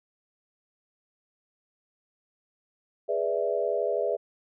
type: chord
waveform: sine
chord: E dominant seventh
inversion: first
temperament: equal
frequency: 415.3 / 493.9 / 587.3 / 659.3 Hz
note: G#4 / B4 / D5 / E5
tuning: 0 / 0 / 0 / 0 cents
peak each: -30 dBFS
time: 3.08-4.17 s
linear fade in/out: 20 ms
effects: none